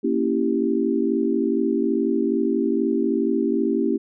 sine chord, A# diminished seventh, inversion none, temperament equal, 233.1 / 277.2 / 329.6 / 392 Hz, A#3 / C#4 / E4 / G4, 0 / 0 / 0 / 0 cents, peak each -24 dBFS, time 0.03-3.98 s, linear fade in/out 20 ms, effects none

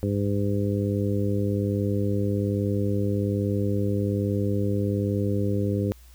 harmonic tone, 101.2 Hz, G#2, 44 cents flat, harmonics 1 / 2 / 3 / 4 / 5, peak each -25 / -28 / -30 / -31 / -32 dBFS, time 0.03-5.92 s, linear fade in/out 0 ms, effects added 60 Hz sine -47 dBFS peak until 6.14 s + white hiss -57 dBFS RMS until 6.14 s

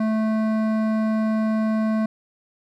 triangle tone with hard clipping, 218.7 Hz, A3, 10 cents flat, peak -21 dBFS, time 0-2.06 s, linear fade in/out 5 ms, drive 17 dB, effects none

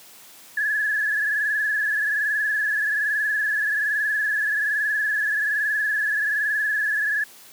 sine tone with frequency modulation, 1700 Hz, G#6, 40 cents sharp, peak -20 dBFS, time 0.57-7.24 s, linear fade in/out 5 ms, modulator 21.2 Hz, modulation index 2.5, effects white hiss -47 dBFS RMS until 7.52 s + high-pass 150 Hz 12 dB/octave

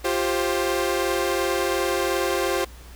sawtooth chord, F suspended second, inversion none, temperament equal with one note detuned, 349.2 / 392 / 528.7 Hz, F4 / G4 / C5, 0 / 0 / +18 cents, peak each -22 dBFS, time 0.04-2.65 s, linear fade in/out 10 ms, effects added 60 Hz sine -41 dBFS peak until 2.95 s + pink hiss -48 dBFS RMS until 2.95 s

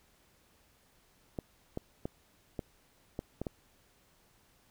clicks, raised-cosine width 2 ms, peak -22 dBFS, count 7, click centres 1.388 / 1.774 / 2.055 / 2.592 / 3.191 / 3.416 / 3.468 s, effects pink hiss -67 dBFS RMS until 4.7 s

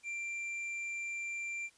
sine tone with tanh clipping, 2363 Hz, D7, 10 cents sharp, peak -38 dBFS, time 0.03-1.7 s, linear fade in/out 50 ms, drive 7 dB, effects white hiss -66 dBFS RMS until 1.77 s + resampled to 22050 Hz

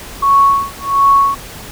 sine tone with tremolo, 1108.7 Hz, C#6, in tune, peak -5 dBFS, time 0.22-1.35 s, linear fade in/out 10 ms, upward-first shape sine, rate 1.4 Hz, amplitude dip 100%, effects pink hiss -31 dBFS RMS until 1.71 s

